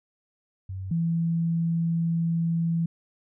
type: tone pair in turn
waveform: sine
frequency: 94.8 / 166.62 Hz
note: F#2 / E3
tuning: +43 / +19 cents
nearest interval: minor seventh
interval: 976 cents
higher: second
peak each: -31 / -22 dBFS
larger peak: second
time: 0.69-0.91 / 0.91-2.86 s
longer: second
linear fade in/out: 5 ms
effects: none